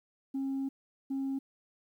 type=tone bursts at uneven times; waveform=sine; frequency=270.5 Hz; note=C#4; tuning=42 cents flat; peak=-29 dBFS; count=2; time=0.34-0.69 / 1.1-1.39 s; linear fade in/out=10 ms; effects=tanh soft clip ceiling -29 dBFS + 11-bit